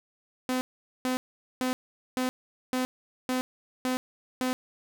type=tone bursts; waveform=sawtooth; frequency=255 Hz; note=C4; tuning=44 cents flat; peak=-22 dBFS; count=8; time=0.49-4.53 s; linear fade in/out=0 ms; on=120 ms; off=440 ms; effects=none